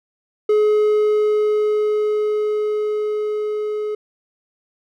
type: tone with level ramp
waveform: triangle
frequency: 423.6 Hz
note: G#4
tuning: 34 cents sharp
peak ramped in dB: -10 to -19 dBFS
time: 0.49-3.95 s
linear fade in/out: 5 ms
effects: none